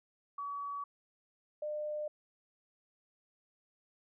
sine tone pair in turn, 1136 / 601.8 Hz, C#6 / D5, +42 / +42 cents, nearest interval major seventh, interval 1100 cents, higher first, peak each -37 / -35 dBFS, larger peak second, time 0.38-0.84 / 1.62-2.08 s, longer neither, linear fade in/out 5 ms, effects none

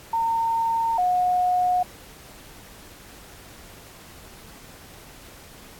sine tone pair in turn, 913 / 724.6 Hz, A#5 / F#5, -36 / -36 cents, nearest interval major third, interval 400 cents, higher first, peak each -20 / -18 dBFS, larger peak second, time 0.13-0.98 / 0.98-1.83 s, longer neither, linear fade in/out 5 ms, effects pink hiss -46 dBFS RMS until 5.79 s + AAC 64 kbps

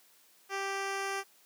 10% pulse tone with low-pass filter sweep, 392 Hz, G4, in tune, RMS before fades -35 dBFS, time 0.49-1.24 s, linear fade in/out 50 ms, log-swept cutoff 6400 to 11000 Hz, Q 0.75, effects white hiss -63 dBFS RMS until 1.45 s + high-pass 200 Hz 12 dB/octave

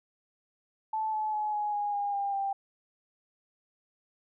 sine tone with pitch steps, 873 / 860.5 / 848.1 / 836 / 824 / 812.2 / 800.5 / 789.1 Hz, A5 / A5 / G#5 / G#5 / G#5 / G#5 / G5 / G5, -14 / -39 / +36 / +11 / -14 / -39 / +36 / +11 cents, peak -28 dBFS, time 0.93-2.53 s, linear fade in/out 5 ms, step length 200 ms, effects none

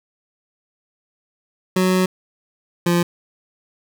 25% pulse tone pair in turn, 185 / 173.32 Hz, F#3 / F3, 0 / -13 cents, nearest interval minor second, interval 113 cents, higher first, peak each -11 dBFS, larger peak neither, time 1.76-2.06 / 2.86-3.03 s, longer first, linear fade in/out 5 ms, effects none

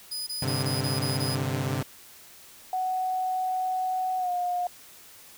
sawtooth tone bursts, 4978 Hz, D#8, in tune, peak -28 dBFS, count 7, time 0.11-1.356 s, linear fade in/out 10 ms, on 160 ms, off 21 ms
sawtooth chord, G suspended fourth, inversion none, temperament equal with one note detuned, 99.77 / 130.81 / 146.83 Hz, G2 / C3 / D3, +31 / 0 / 0 cents, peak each -29 / -25 / -28 dBFS, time 0.42-1.83 s, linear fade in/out 5 ms
sine tone with pitch glide, 744 to 714.5 Hz, F#5 to F5, +9 to +39 cents, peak -25 dBFS, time 2.73-4.67 s, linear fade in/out 2 ms, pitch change -70 cents, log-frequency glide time 4.18-4.31 s
effects white hiss -50 dBFS RMS until 5.37 s

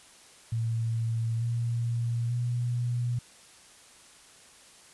sine tone with pitch steps, 114.2 / 117.61 / 121.13 Hz, A#2 / A#2 / B2, -35 / +16 / -33 cents, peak -26 dBFS, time 0.52-3.19 s, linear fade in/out 5 ms, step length 890 ms, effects white hiss -54 dBFS RMS until 4.93 s + resampled to 24000 Hz

